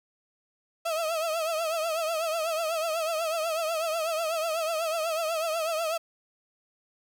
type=tone with vibrato; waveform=35% pulse; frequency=648 Hz; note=E5; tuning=30 cents flat; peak=-25 dBFS; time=0.85-5.98 s; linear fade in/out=10 ms; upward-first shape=triangle; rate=8.1 Hz; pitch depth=100 cents each way; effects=10-bit